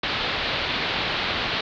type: low-pass noise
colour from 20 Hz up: white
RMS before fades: -26 dBFS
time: 0.03-1.61 s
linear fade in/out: 5 ms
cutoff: 4200 Hz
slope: 48 dB/octave
effects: none